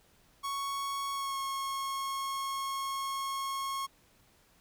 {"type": "tone with pitch glide", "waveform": "45% pulse", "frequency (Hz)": [1108.7, 1089.7], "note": ["C#6", "C#6"], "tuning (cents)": [0, -30], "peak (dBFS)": -33, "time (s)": [0.43, 3.87], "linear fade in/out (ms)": 20, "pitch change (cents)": -30, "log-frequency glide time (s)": [1.13, 1.38], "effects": ["pink hiss -65 dBFS RMS until 4.6 s"]}